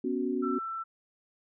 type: chord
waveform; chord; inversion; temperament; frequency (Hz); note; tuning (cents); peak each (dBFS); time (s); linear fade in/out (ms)
sine; B suspended second; none; equal; 246.9 / 277.2 / 370; B3 / C#4 / F#4; 0 / 0 / 0; -32; 0.04-0.59; 5
type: tone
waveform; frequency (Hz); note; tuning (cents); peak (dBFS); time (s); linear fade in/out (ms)
sine; 1335; E6; +22; -33; 0.42-0.84; 20
effects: none